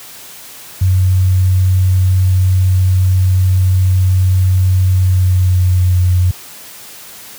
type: tone with pitch glide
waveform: sine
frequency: 93 to 90.46 Hz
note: F#2 to F#2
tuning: +9 to -39 cents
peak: -7 dBFS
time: 0.81-6.31 s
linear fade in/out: 5 ms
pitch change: -48 cents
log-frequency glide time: 4.92-5.98 s
effects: white hiss -34 dBFS RMS until 7.38 s + high-pass 60 Hz 12 dB/octave